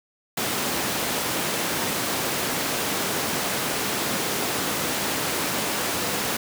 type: high-pass noise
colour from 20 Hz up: pink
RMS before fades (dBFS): -26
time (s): 0.37-6.37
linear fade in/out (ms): 5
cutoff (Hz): 190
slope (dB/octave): 12
effects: none